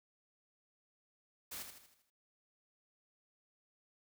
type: noise with echo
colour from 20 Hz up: white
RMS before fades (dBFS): -45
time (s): 1.51-1.63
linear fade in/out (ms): 10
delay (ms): 79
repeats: 6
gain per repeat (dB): -6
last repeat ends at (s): 2.104
effects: none